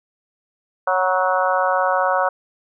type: harmonic tone with a mistuned harmonic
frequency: 184.7 Hz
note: F#3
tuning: 3 cents flat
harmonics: 3 / 4 / 5 / 6 / 7 / 8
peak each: -21 / -22 / -23 / -24 / -24 / -25 dBFS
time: 0.87-2.29 s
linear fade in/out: 5 ms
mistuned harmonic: 5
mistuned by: +39 cents
effects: none